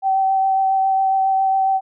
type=tone with vibrato; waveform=sine; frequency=770 Hz; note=G5; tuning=31 cents flat; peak=-14 dBFS; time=0.02-1.81 s; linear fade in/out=50 ms; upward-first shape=triangle; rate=7.3 Hz; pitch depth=15 cents each way; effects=none